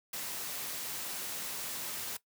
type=noise; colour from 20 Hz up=white; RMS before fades=-39 dBFS; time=0.13-2.17 s; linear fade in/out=5 ms; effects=noise-tail reverb RT60 0.1 s tail -17 dB re dry + high-pass 100 Hz 12 dB/octave